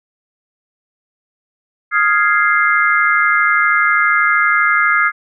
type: chord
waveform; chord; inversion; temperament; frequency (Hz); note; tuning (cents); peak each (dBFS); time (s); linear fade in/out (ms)
sine; F minor seventh; third; equal; 1244.5 / 1396.9 / 1661.2 / 2093; Eb6 / F6 / Ab6 / C7; 0 / 0 / 0 / 0; -16; 1.91-5.12; 50
effects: none